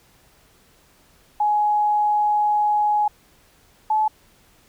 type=tone pair in turn; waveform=sine; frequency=838 / 862.1 Hz; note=G#5 / A5; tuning=+15 / -36 cents; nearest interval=unison; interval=49 cents; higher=second; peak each=-16 dBFS; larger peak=neither; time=1.4-3.08 / 3.9-4.08 s; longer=first; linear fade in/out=5 ms; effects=pink hiss -56 dBFS RMS until 4.68 s